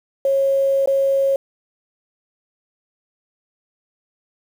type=tone with dropouts; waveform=sine; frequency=546 Hz; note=C#5; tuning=26 cents flat; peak=-14 dBFS; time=0.25-1.36 s; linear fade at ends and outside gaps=2 ms; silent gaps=0.859-0.874 s; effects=7-bit